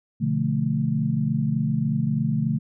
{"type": "chord", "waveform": "sine", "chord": "B half-diminished seventh", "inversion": "none", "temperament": "equal", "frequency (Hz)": [123.47, 146.83, 174.61, 220], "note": ["B2", "D3", "F3", "A3"], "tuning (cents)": [0, 0, 0, 0], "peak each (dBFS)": [-28, -24, -29, -25], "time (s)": [0.2, 2.59], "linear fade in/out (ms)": 20, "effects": []}